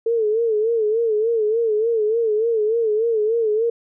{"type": "tone with vibrato", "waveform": "sine", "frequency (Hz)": 443.8, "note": "A4", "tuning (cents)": 15, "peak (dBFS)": -16, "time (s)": [0.06, 3.7], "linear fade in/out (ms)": 5, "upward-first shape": "sine", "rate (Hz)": 3.4, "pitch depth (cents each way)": 93, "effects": []}